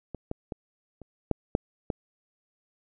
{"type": "clicks", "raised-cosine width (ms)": 2, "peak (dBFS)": [-22, -18, -20, -30, -10, -9, -15], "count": 7, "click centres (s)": [0.147, 0.314, 0.522, 1.017, 1.313, 1.551, 1.902], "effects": []}